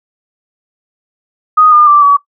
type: tone with pitch steps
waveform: sine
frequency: 1244.5 / 1208.4 / 1173.3 / 1139.2 Hz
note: D#6 / D6 / D6 / C#6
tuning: 0 / +49 / -2 / +47 cents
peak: -3 dBFS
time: 1.57-2.17 s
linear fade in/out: 10 ms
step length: 150 ms
effects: noise-tail reverb RT60 0.1 s tail -18 dB re dry